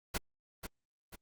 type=noise with echo; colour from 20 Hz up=pink; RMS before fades=-34 dBFS; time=0.14-0.18 s; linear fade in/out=10 ms; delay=490 ms; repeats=2; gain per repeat=-7 dB; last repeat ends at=1.16 s; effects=Opus 48 kbps